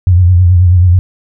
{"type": "tone with vibrato", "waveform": "sine", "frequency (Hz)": 89.5, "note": "F2", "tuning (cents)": 43, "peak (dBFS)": -3, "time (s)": [0.07, 0.99], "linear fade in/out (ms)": 0, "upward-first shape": "triangle", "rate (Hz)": 9.3, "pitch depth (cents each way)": 86, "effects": []}